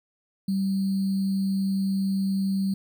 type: tone with sample-and-hold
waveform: sine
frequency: 193.7 Hz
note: G3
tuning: 20 cents flat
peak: -22 dBFS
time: 0.48-2.74 s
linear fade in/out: 5 ms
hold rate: 4410 Hz
effects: none